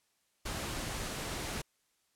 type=noise; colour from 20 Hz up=pink; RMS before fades=-38 dBFS; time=0.45-1.62 s; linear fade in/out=10 ms; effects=white hiss -75 dBFS RMS until 2.15 s + low-pass 11000 Hz 12 dB/octave